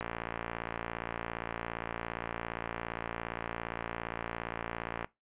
click train, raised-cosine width 0.5 ms, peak -20 dBFS, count 290, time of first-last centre 0.01-5.045 s, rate 57.4 Hz, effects noise-tail reverb RT60 0.2 s tail -20 dB re dry + resampled to 8000 Hz

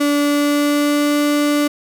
35% pulse tone with pitch glide, 289.3 to 292.8 Hz, D4 to D4, -26 to -5 cents, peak -12 dBFS, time 0-1.68 s, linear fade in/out 10 ms, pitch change +21 cents, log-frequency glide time 0.15-1.18 s, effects none

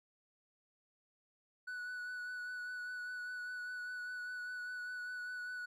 triangle tone with vibrato, 1480 Hz, F#6, in tune, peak -39 dBFS, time 1.67-5.66 s, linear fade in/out 10 ms, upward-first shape sine, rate 5 Hz, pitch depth 17 cents each way, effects none

